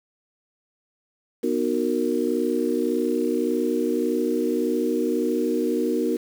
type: chord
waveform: sine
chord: B major seventh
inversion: none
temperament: just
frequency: 246.9 / 308.7 / 370.4 / 463 Hz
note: B3 / D#4 / F#4 / A#4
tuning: 0 / -14 / +2 / -12 cents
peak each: -26 dBFS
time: 1.43-6.17 s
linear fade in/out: 10 ms
effects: 7-bit